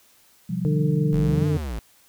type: chord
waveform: sine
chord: C suspended fourth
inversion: none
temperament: equal with one note detuned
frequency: 127.6 / 174.61 / 196 Hz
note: C3 / F3 / G3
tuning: -43 / 0 / 0 cents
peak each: -31 / -26 / -29 dBFS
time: 0.49-1.45 s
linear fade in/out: 10 ms
type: harmonic tone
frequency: 150 Hz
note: D3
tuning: 37 cents sharp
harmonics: 1 / 2 / 3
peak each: -20 / -29 / -29 dBFS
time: 0.65-1.57 s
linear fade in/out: 0 ms
type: linear two-way sweep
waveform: square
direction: up then down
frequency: 34.44 to 98.5 to 49.84 Hz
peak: -28 dBFS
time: 1.13-1.79 s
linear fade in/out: 0 ms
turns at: 1.47 s
effects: white hiss -57 dBFS RMS until 2.08 s